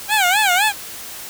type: tone with vibrato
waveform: 15% pulse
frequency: 784 Hz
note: G5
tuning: in tune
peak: -7 dBFS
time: 0.08-0.73 s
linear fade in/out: 50 ms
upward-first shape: sine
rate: 3.9 Hz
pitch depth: 180 cents each way
effects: white hiss -33 dBFS RMS until 1.29 s